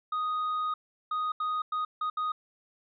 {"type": "tone bursts at uneven times", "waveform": "triangle", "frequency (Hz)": 1244.5, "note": "D#6", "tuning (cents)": 0, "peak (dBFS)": -26, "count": 6, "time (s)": [[0.12, 0.74], [1.11, 1.32], [1.4, 1.62], [1.72, 1.85], [2.01, 2.1], [2.17, 2.32]], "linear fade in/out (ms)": 5, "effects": ["resampled to 11025 Hz"]}